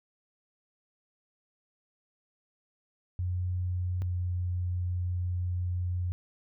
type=tone pair in turn; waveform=sine; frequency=90.2 / 89.42 Hz; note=F#2 / F2; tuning=-44 / +41 cents; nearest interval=unison; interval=15 cents; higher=first; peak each=-28 dBFS; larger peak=neither; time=3.19-4.02 / 4.02-6.12 s; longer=second; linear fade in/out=0 ms; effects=none